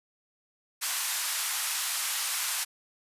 white band-pass noise, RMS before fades -31 dBFS, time 0.81-2.65 s, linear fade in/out 20 ms, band 860 to 13000 Hz, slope 24 dB/octave, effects resampled to 32000 Hz

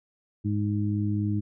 harmonic tone, 103.83 Hz, G#2, in tune, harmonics 1 / 2 / 3, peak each -26 / -29 / -31 dBFS, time 0.44-1.41 s, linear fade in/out 20 ms, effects none

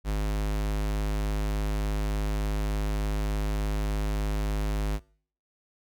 square tone, 51.7 Hz, G#1, 7 cents flat, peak -26 dBFS, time 0.04-5 s, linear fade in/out 50 ms, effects noise-tail reverb RT60 0.5 s tail -23 dB re dry

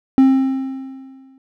triangle tone with exponential decay, 265.7 Hz, C4, 27 cents sharp, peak -4 dBFS, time 0.18-1.38 s, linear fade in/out 1 ms, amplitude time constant 260 ms, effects none

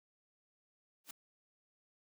white noise with exponential growth, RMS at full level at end -41 dBFS, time 1.04-1.11 s, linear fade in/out 5 ms, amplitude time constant 15 ms, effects high-pass 150 Hz 12 dB/octave

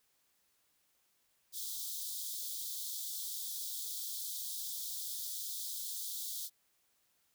white high-pass noise, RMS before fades -41 dBFS, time 1.52-6.5 s, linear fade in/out 50 ms, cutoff 3300 Hz, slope 96 dB/octave, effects white hiss -75 dBFS RMS until 7.34 s

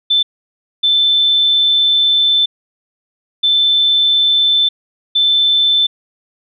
sine tone bursts at uneven times, 3532 Hz, A7, 6 cents sharp, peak -9 dBFS, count 4, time 0.1-0.23 / 0.83-2.46 / 3.43-4.69 / 5.15-5.87 s, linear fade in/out 10 ms, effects none

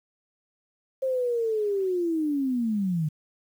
sine linear sweep, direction down, 534 to 147.3 Hz, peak -23 dBFS, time 1.02-3.09 s, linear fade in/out 10 ms, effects 9-bit

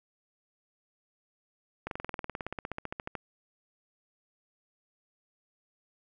slowing click train, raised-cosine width 0.5 ms, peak -20 dBFS, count 23, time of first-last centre 1.87-3.153 s, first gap 42 ms, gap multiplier 1.03, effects none

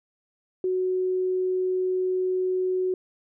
sine tone, 370 Hz, F#4, in tune, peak -22 dBFS, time 0.64-2.94 s, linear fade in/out 2 ms, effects none

